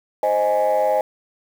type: chord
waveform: sine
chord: Ab major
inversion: first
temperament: equal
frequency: 523.3 / 622.3 / 830.6 Hz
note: C5 / Eb5 / Ab5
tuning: 0 / 0 / 0 cents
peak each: -19 / -18 / -19 dBFS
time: 0.23-1.01 s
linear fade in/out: 2 ms
effects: tanh soft clip ceiling -11 dBFS + 7-bit